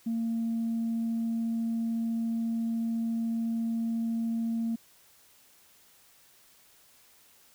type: tone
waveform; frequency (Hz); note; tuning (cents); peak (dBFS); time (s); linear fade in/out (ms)
sine; 228.5; A#3; -34; -26; 0.06-4.76; 10
effects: tanh soft clip ceiling -24 dBFS + white hiss -60 dBFS RMS until 7.54 s